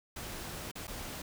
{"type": "noise with dropouts", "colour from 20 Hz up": "pink", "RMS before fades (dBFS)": -42, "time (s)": [0.16, 1.22], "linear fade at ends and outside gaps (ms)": 5, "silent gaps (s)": [[0.715, 0.754], [0.871, 0.878]], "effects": []}